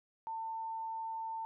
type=tone; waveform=sine; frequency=897 Hz; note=A5; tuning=33 cents sharp; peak=-37 dBFS; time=0.27-1.45 s; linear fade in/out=0 ms; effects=none